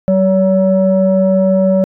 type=tone pair together; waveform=sine; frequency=191.08 / 567 Hz; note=G3 / C#5; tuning=-44 / +39 cents; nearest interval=octave + perfect fifth; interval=1883 cents; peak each=-10 dBFS; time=0.08-1.84 s; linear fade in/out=0 ms; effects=tanh soft clip ceiling -3 dBFS